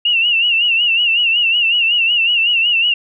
sine tone with vibrato, 2791 Hz, F7, 2 cents flat, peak -11 dBFS, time 0.05-2.94 s, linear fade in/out 5 ms, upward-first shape sine, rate 5.4 Hz, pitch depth 88 cents each way, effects none

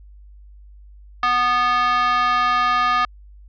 square tone with high-pass filter, 245.8 Hz, B3, 8 cents flat, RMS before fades -18 dBFS, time 1.23-3.05 s, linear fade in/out 2 ms, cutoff 1100 Hz, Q 4.2, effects added 50 Hz sine -41 dBFS peak until 3.48 s + resampled to 11025 Hz

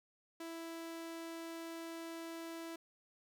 sawtooth tone, 330.6 Hz, E4, 5 cents sharp, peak -40 dBFS, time 0.4-2.76 s, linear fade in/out 5 ms, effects none

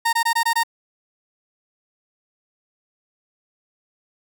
30% pulse tone bursts, 923 Hz, A#5, 17 cents flat, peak -14 dBFS, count 6, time 0.05-0.635 s, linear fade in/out 10 ms, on 80 ms, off 21 ms, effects none

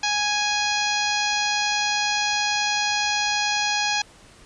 harmonic tone, 830.6 Hz, G#5, in tune, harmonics 1 / 2 / 3 / 4 / 5 / 6 / 7 / 8, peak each -26 / -28 / -27 / -30 / -29 / -31 / -33 / -34 dBFS, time 0.03-4.02 s, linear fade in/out 5 ms, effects pink hiss -50 dBFS RMS until 4.45 s + resampled to 22050 Hz

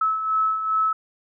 sine beating tone pair, 1297 / 1299.5 Hz, E6 / E6, -28 / -25 cents, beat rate 2.5 Hz, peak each -28 / -20 dBFS, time 0.01-0.93 s, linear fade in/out 5 ms, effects none

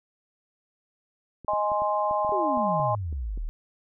clicks, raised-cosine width 3 ms, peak -30 dBFS, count 11, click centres 1.447 / 1.535 / 1.718 / 1.82 / 2.111 / 2.248 / 2.293 / 2.574 / 2.799 / 3.127 / 3.376 s
sine chord, Ab major, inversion second, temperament equal, 622.3 / 830.6 / 1046.5 Hz, Eb5 / Ab5 / C6, 0 / 0 / 0 cents, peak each -27 dBFS, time 1.48-2.95 s, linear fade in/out 2 ms
sine exponential sweep, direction down, 415.2 to 34.72 Hz, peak -28 dBFS, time 2.32-3.49 s, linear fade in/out 0 ms
effects none

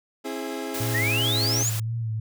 30% pulse chord, C augmented, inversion none, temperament equal with one note detuned, 266.7 / 329.6 / 415.3 Hz, C4 / E4 / G#4, +33 / 0 / 0 cents, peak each -31 / -32 / -31 dBFS, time 0.24-1.64 s, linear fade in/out 20 ms
white noise, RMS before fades -33 dBFS, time 0.74-1.8 s, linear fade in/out 5 ms
sine tone with vibrato, 112.8 Hz, A2, 44 cents sharp, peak -25 dBFS, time 0.8-2.2 s, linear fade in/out 5 ms, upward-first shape sine, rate 2.8 Hz, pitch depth 49 cents each way
sine exponential sweep, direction up, 1801 to 7230 Hz, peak -23 dBFS, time 0.94-1.7 s, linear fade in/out 10 ms
effects none

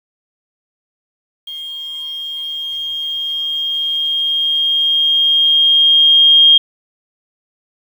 sine tone with level ramp, 3229 Hz, G#7, 49 cents flat, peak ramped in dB -25 to -4 dBFS, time 1.47-6.58 s, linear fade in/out 5 ms, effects 7-bit

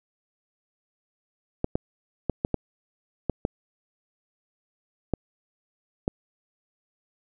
clicks, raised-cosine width 2 ms, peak -10 dBFS, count 9, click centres 1.644 / 1.755 / 2.297 / 2.449 / 2.543 / 3.297 / 3.451 / 5.137 / 6.079 s, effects none

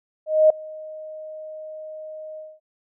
sine tone with ADSR envelope, 622.3 Hz, D#5, in tune, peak -9 dBFS, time 0.26-2.6 s, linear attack 240 ms, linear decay 4 ms, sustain -24 dB, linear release 220 ms, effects none

